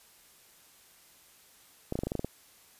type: clicks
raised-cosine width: 2 ms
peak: -18 dBFS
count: 9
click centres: 1.924 / 1.955 / 1.99 / 2.035 / 2.07 / 2.119 / 2.153 / 2.194 / 2.246 s
effects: white hiss -59 dBFS RMS until 2.79 s + resampled to 32000 Hz